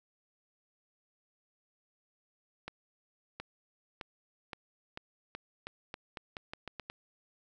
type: accelerating click train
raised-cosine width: 0.3 ms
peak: -24 dBFS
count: 14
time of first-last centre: 2.68-6.9 s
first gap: 720 ms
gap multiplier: 0.85
effects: none